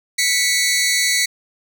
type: tone pair together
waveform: 15% pulse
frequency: 1975.5 / 2216 Hz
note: B6 / C#7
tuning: 0 / -1 cents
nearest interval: major second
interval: 199 cents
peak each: -12 dBFS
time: 0.18-1.26 s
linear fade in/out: 10 ms
effects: none